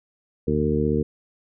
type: harmonic tone with a mistuned harmonic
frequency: 75.7 Hz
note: D#2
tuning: 47 cents flat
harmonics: 1 / 2 / 3 / 4 / 5 / 6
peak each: -28 / -26 / -25 / -28 / -27 / -25 dBFS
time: 0.47-1.03 s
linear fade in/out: 10 ms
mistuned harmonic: 1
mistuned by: +57 cents
effects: none